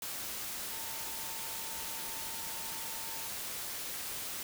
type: tone in noise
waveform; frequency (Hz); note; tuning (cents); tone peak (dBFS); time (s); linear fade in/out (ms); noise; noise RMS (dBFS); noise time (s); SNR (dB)
sine; 902; A5; +43; -50; 0.71-3.27; 2; white; -40; 0.02-4.43; -13
effects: none